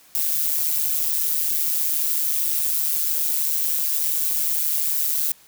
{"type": "noise with amplitude modulation", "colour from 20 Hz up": "violet", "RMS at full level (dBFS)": -19, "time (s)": [0.15, 5.32], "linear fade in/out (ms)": 0, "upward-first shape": "sine", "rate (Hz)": 153, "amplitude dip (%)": 70, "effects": ["white hiss -52 dBFS RMS until 5.47 s"]}